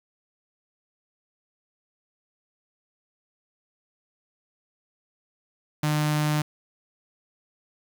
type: tone with notch filter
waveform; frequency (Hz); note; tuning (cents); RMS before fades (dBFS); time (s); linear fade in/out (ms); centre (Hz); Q
sawtooth; 150.9; D3; +47; -24; 5.83-6.42; 5; 430; 1.8
effects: 8-bit